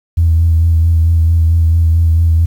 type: tone with vibrato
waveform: sine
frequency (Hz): 82.41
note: E2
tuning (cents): 0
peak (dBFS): -6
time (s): 0.17-2.46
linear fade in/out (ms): 10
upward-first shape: sine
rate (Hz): 4.5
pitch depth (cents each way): 29
effects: tanh soft clip ceiling -2 dBFS + 7-bit